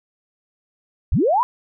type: linear sweep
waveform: sine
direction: up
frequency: 32.78 to 1030 Hz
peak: -14 dBFS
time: 1.12-1.43 s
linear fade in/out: 0 ms
effects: none